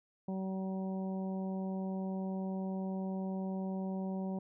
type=harmonic tone; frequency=190 Hz; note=F#3; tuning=46 cents sharp; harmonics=1 / 2 / 3 / 4 / 5; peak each=-35 / -45 / -46 / -49 / -53 dBFS; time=0.28-4.39 s; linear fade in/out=5 ms; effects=none